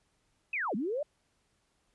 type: linear two-way sweep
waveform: sine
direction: down then up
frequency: 2637 to 185 to 616 Hz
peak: -30 dBFS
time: 0.53-1.03 s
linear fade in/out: 5 ms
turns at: 0.75 s
effects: pink hiss -74 dBFS RMS until 1.94 s + resampled to 24000 Hz